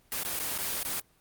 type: noise with dropouts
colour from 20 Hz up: white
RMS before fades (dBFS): -32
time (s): 0.12-1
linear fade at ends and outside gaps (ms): 2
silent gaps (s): 0.234-0.248 / 0.392-0.398 / 0.579-0.585 / 0.831-0.849
effects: pink hiss -65 dBFS RMS until 1.2 s + Opus 24 kbps